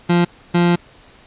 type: tone pair in turn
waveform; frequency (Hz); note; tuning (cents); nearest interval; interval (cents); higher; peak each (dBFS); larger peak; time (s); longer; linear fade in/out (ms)
30% pulse; 173.8 / 173.8; F3 / F3; -8 / -8; unison; 0; neither; -9; neither; 0.09-0.25 / 0.54-0.76; second; 10
effects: pink hiss -47 dBFS RMS until 1.26 s + resampled to 8000 Hz